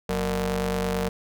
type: ring-modulated tone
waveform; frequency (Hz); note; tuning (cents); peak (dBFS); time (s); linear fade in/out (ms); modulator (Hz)
sawtooth; 138.59; C#3; 0; -17; 0.09-1.09; 5; 322
effects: none